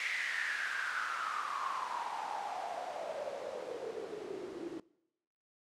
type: noise with band-pass filter sweep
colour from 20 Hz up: white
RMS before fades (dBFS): -39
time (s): 0-4.8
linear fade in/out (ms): 2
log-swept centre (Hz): 2100 to 320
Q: 7.7
effects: noise-tail reverb RT60 0.9 s tail -23 dB re dry + low-pass 9000 Hz 12 dB/octave